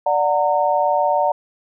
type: chord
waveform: sine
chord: D augmented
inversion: none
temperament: just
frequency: 587.3 / 734.2 / 917.7 Hz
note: D5 / F#5 / A#5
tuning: 0 / -14 / -27 cents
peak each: -19 dBFS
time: 0.06-1.32 s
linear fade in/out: 5 ms
effects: none